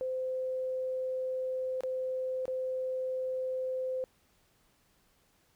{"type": "tone with dropouts", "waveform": "sine", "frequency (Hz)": 516, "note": "C5", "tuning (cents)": -24, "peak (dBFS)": -31, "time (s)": [0.01, 4.04], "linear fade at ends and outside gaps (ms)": 0, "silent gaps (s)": [[1.807, 1.835], [2.455, 2.48]], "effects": ["pink hiss -69 dBFS RMS until 5.55 s"]}